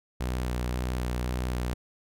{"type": "tone with vibrato", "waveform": "sawtooth", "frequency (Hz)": 61.74, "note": "B1", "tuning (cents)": 0, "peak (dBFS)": -24, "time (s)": [0.2, 1.74], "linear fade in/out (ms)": 10, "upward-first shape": "square", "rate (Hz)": 1.9, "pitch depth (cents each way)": 15, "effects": []}